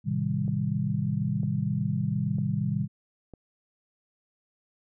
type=chord; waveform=sine; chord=A half-diminished seventh; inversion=none; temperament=just; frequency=110 / 132 / 158.4 / 198 Hz; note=A2 / C3 / Eb3 / G3; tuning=0 / +16 / +31 / +18 cents; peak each=-32 / -30 / -30 / -30 dBFS; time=0.04-2.88 s; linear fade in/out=50 ms
type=click train; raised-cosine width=2 ms; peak=-31 dBFS; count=4; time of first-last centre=0.48-3.337 s; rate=1.05 Hz
effects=none